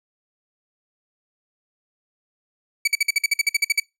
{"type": "tone bursts", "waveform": "sawtooth", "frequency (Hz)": 2285, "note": "D7", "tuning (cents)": -48, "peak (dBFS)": -12, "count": 13, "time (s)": [2.85, 3.8], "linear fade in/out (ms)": 5, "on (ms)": 26, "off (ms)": 51, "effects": ["noise-tail reverb RT60 0.2 s tail -23 dB re dry", "low-pass 12000 Hz 12 dB/octave"]}